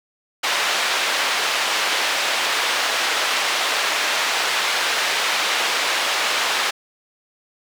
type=band-pass noise; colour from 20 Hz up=white; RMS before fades=-21 dBFS; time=0.43-6.71 s; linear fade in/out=10 ms; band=570 to 3500 Hz; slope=12 dB/octave; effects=none